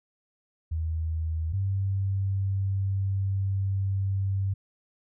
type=tone pair in turn; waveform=sine; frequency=80.4 / 97.33 Hz; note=E2 / G2; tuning=-43 / -12 cents; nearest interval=minor third; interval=331 cents; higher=second; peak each=-26 / -24 dBFS; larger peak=second; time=0.71-1.53 / 1.53-4.54 s; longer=second; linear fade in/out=10 ms; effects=none